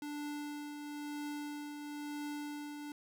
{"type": "tone with tremolo", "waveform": "square", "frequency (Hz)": 293.7, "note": "D4", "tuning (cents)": 0, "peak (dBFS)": -39, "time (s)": [0.02, 2.92], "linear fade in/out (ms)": 2, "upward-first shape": "triangle", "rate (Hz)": 1, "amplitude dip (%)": 45, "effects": []}